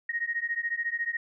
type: beating tone pair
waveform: sine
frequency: 1864.7 / 1878.7 Hz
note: A#6 / A#6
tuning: 0 / +13 cents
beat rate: 14 Hz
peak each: -31 dBFS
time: 0.09-1.17 s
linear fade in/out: 5 ms
effects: none